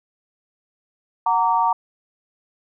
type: chord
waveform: sine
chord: Gb augmented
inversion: none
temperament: just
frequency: 740 / 925 / 1156.2 Hz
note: Gb5 / Bb5 / D6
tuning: 0 / -14 / -27 cents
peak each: -23 / -17 / -23 dBFS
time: 1.26-1.73 s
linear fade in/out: 5 ms
effects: none

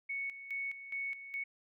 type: tone with tremolo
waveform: sine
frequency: 2217 Hz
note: C#7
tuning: in tune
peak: -35 dBFS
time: 0.09-1.44 s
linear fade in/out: 10 ms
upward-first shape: square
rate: 2.4 Hz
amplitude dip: 70%
effects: none

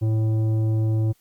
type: tone with tanh clipping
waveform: sine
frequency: 110 Hz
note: A2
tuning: in tune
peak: -20 dBFS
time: 0.01-1.13 s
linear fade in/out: 20 ms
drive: 10 dB
effects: white hiss -63 dBFS RMS until 1.2 s + Opus 48 kbps

